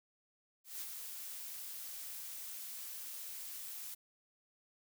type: noise with ADSR envelope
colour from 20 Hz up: blue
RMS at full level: -42 dBFS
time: 0.64-3.95 s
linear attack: 170 ms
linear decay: 41 ms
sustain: -4 dB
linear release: 13 ms
effects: none